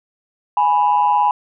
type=tone pair together; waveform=sine; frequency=830.6 / 987.8 Hz; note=G#5 / B5; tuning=0 / 0 cents; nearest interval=minor third; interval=300 cents; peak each=-14 dBFS; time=0.57-1.31 s; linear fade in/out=2 ms; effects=tanh soft clip ceiling -6 dBFS